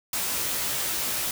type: noise with comb filter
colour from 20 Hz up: white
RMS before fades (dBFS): -28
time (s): 0.13-1.31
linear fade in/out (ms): 2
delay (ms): 16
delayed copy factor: +0.8
effects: none